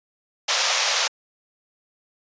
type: band-pass noise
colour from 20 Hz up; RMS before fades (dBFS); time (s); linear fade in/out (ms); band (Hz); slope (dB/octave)
white; -22; 0.48-1.08; 10; 510 to 6600; 48
effects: resampled to 16000 Hz